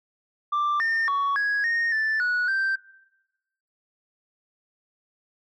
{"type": "tone with pitch steps", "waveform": "sine", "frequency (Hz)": [1179, 1813, 1121, 1662, 1852, 1760, 1466, 1565], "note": ["D6", "A#6", "C#6", "G#6", "A#6", "A6", "F#6", "G6"], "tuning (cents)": [6, -49, 19, 1, -12, 0, -16, -3], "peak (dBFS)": -19, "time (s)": [0.52, 2.76], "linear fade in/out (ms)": 10, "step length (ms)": 280, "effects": ["noise-tail reverb RT60 1.0 s tail -21 dB re dry", "tanh soft clip ceiling -20 dBFS"]}